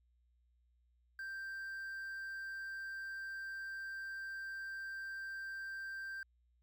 triangle tone with quantisation, 1573 Hz, G6, 6 cents sharp, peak -40 dBFS, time 1.19-6.23 s, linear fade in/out 2 ms, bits 11, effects added 60 Hz sine -70 dBFS peak until 6.62 s

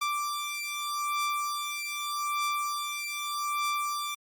sawtooth beating tone pair, 1174.7 / 1175.52 Hz, D6 / D6, 0 / +1 cents, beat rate 0.82 Hz, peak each -29 dBFS, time 0.01-4.15 s, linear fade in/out 10 ms, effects Opus 48 kbps

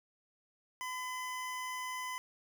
25% pulse tone, 1012 Hz, B5, 42 cents sharp, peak -34 dBFS, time 0.81-2.18 s, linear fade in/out 0 ms, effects none

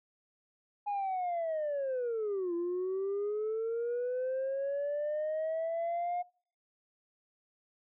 sine linear two-way sweep, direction down then up, 830.6 to 339.4 to 715 Hz, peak -29 dBFS, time 0.86-6.23 s, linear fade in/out 20 ms, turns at 2.54 s, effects noise-tail reverb RT60 0.5 s tail -25 dB re dry + tanh soft clip ceiling -29 dBFS

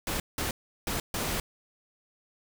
pink noise bursts at uneven times, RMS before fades -31 dBFS, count 4, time 0.07-0.2 / 0.38-0.51 / 0.87-1 / 1.14-1.4 s, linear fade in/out 2 ms, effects none

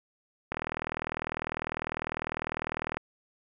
click train, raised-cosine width 0.5 ms, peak -15 dBFS, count 99, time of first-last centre 0.52-2.97 s, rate 40 Hz, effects none

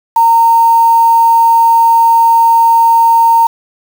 sine tone with quantisation, 920 Hz, A#5, 23 cents flat, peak -4 dBFS, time 0.16-3.47 s, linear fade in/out 5 ms, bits 4, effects none

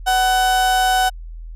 35% pulse tone with amplitude modulation, 750 Hz, F#5, 23 cents sharp, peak -11 dBFS, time 0.06-1.1 s, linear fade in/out 20 ms, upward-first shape sine, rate 248 Hz, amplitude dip 25%, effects added 41 Hz sine -30 dBFS peak until 1.55 s + resampled to 32000 Hz

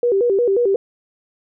sine tone with vibrato, 434.3 Hz, A4, 23 cents flat, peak -13 dBFS, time 0.03-0.76 s, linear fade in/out 2 ms, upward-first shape square, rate 5.6 Hz, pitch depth 180 cents each way, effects none

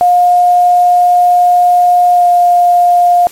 sine tone with pitch glide, 712 to 705.9 Hz, F5 to F5, +33 to +18 cents, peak -4 dBFS, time 0.01-3.27 s, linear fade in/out 0 ms, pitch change -15 cents, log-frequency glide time 2.13-2.25 s, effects white hiss -35 dBFS RMS until 3.31 s + MP3 64 kbps

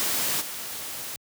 white noise with level steps, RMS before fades -26 / -35 dBFS, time 0-1.16 s, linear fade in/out 0 ms, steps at 0.4 s, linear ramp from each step 20 ms, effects high-pass 80 Hz 12 dB/octave

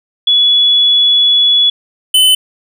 sine / square tone pair in turn, 3400 / 3029 Hz, G#7 / F#7, +40 / +40 cents, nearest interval major second, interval 200 cents, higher first, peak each -6 dBFS, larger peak neither, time 0.27-1.7 / 2.14-2.35 s, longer first, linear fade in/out 5 ms, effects none

